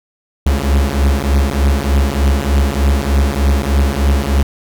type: beating tone pair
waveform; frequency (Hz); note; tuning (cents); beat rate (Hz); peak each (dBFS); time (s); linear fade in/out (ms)
45% pulse; 67.9 / 71.2; C#2 / C#2; -35 / +47; 3.3; -14 / -14; 0.46-4.43; 5
effects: none